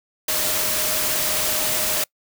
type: tone in noise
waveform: sine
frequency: 618 Hz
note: D#5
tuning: 12 cents flat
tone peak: -33 dBFS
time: 0.28-2.04 s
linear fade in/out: 5 ms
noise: white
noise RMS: -22 dBFS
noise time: 0.28-2.04 s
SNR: -14 dB
effects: noise-tail reverb RT60 0.1 s tail -25 dB re dry